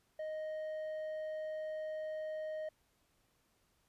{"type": "tone with low-pass filter", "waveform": "square", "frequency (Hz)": 622.3, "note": "D#5", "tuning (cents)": 0, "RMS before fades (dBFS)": -41, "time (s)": [0.19, 2.69], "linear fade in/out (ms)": 5, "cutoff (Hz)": 1300, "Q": 0.65, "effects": ["pink hiss -75 dBFS RMS until 3.88 s", "resampled to 32000 Hz"]}